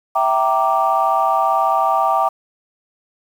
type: chord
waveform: sine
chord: E half-diminished seventh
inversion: none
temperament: equal with one note detuned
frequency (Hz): 659.3 / 777.7 / 932.3 / 1174.7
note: E5 / G5 / Bb5 / D6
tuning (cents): 0 / -14 / 0 / 0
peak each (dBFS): -20 / -17 / -20 / -18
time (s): 0.15-2.29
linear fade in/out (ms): 10
effects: tanh soft clip ceiling -4 dBFS + 7-bit